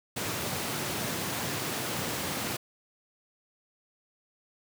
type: high-pass noise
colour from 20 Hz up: pink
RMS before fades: -33 dBFS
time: 0.16-2.57 s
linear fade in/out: 10 ms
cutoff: 100 Hz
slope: 24 dB/octave
effects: none